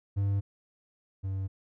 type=tone pair in turn; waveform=triangle; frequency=99.5 / 96.22 Hz; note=G2 / G2; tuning=+26 / -32 cents; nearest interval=minor second; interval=58 cents; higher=first; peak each=-23 / -28 dBFS; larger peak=first; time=0.16-0.41 / 1.23-1.48 s; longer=neither; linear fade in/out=20 ms; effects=none